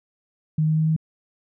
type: tone with pitch steps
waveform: sine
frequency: 155.56 / 156.55 / 157.55 / 158.55 Hz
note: D#3 / D#3 / D#3 / D#3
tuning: 0 / +11 / +22 / +33 cents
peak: -17 dBFS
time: 0.58-0.964 s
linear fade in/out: 5 ms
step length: 96 ms
effects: none